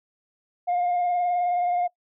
sine tone with vibrato, 710 Hz, F5, 28 cents sharp, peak -19 dBFS, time 0.67-1.88 s, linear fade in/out 20 ms, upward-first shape sine, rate 19 Hz, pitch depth 26 cents each way, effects noise-tail reverb RT60 0.1 s tail -21 dB re dry + tanh soft clip ceiling -19 dBFS

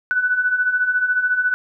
sine beating tone pair, 1480 / 1494 Hz, F#6 / F#6, 0 / +16 cents, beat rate 14 Hz, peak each -23 / -17 dBFS, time 0.11-1.54 s, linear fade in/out 0 ms, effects none

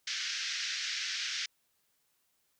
white band-pass noise, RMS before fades -36 dBFS, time 0.07-1.46 s, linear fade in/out 5 ms, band 1500 to 6000 Hz, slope 48 dB/octave, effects white hiss -75 dBFS RMS until 2.59 s

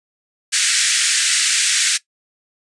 white band-pass noise, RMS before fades -17 dBFS, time 0.52-1.98 s, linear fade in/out 20 ms, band 1500 to 9100 Hz, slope 48 dB/octave, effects noise-tail reverb RT60 0.1 s tail -18 dB re dry + resampled to 24000 Hz

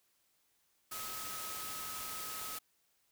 sine tone in noise, 1276 Hz, D#6, 43 cents sharp, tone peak -47 dBFS, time 0.91-2.59 s, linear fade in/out 10 ms, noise white, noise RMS -43 dBFS, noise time 0.91-2.59 s, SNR -7 dB, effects white hiss -75 dBFS RMS until 3.11 s

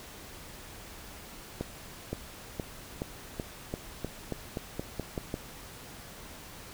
accelerating click train, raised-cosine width 2 ms, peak -19 dBFS, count 13, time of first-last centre 1.61-5.341 s, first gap 520 ms, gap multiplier 0.9, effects pink hiss -47 dBFS RMS until 6.73 s

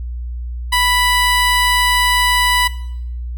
15% pulse tone, 987.8 Hz, B5, in tune, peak -6 dBFS, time 0.72-2.68 s, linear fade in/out 10 ms, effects noise-tail reverb RT60 0.7 s tail -17 dB re dry + added 60 Hz sine -22 dBFS peak until 3.37 s

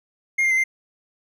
triangle tone with pitch steps, 2129 / 2104 / 2062 / 2096 Hz, C7 / C7 / C7 / C7, +30 / +9 / -26 / +2 cents, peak -15 dBFS, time 0.38-0.64 s, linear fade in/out 10 ms, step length 65 ms, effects none

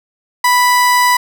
30% pulse tone, 987.8 Hz, B5, in tune, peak -6 dBFS, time 0.44-1.17 s, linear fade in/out 5 ms, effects none

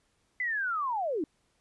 sine linear sweep, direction down, 2040 to 277.3 Hz, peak -28 dBFS, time 0.4-1.24 s, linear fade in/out 2 ms, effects pink hiss -72 dBFS RMS until 1.6 s + resampled to 24000 Hz

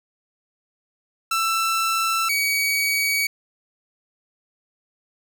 sawtooth tone pair in turn, 1333 / 2261 Hz, E6 / C#7, +19 / +34 cents, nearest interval major sixth, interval 915 cents, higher second, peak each -16 dBFS, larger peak neither, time 1.31-2.29 / 2.29-3.27 s, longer neither, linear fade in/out 5 ms, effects none

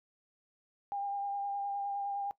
sine tone with vibrato, 802 Hz, G5, 39 cents sharp, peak -33 dBFS, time 0.92-2.31 s, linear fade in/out 0 ms, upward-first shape sine, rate 9.7 Hz, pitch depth 17 cents each way, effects noise-tail reverb RT60 0.1 s tail -19 dB re dry

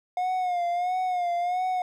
triangle tone with vibrato, 718 Hz, F5, 48 cents sharp, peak -22 dBFS, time 0.17-1.82 s, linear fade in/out 2 ms, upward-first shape sine, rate 1.5 Hz, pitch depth 60 cents each way, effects none

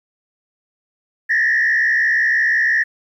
sine tone with frequency modulation, 1823 Hz, A#6, 39 cents flat, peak -12 dBFS, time 1.29-2.84 s, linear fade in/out 20 ms, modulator 65.8 Hz, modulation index 1.5, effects tanh soft clip ceiling -9 dBFS + 9-bit

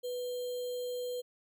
sine tone with sample-and-hold, 493.9 Hz, B4, in tune, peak -34 dBFS, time 0.03-1.22 s, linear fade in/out 20 ms, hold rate 3675 Hz, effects none

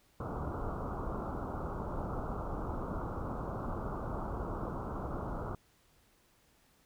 pink low-pass noise, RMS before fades -38 dBFS, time 0.2-5.55 s, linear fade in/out 2 ms, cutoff 1400 Hz, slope 96 dB/octave, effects pink hiss -68 dBFS RMS until 6.85 s

